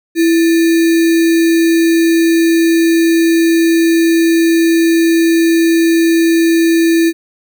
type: tone with sample-and-hold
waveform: sine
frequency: 331 Hz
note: E4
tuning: 7 cents sharp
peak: -7 dBFS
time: 0.15-7.13 s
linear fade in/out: 50 ms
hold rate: 2100 Hz
effects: none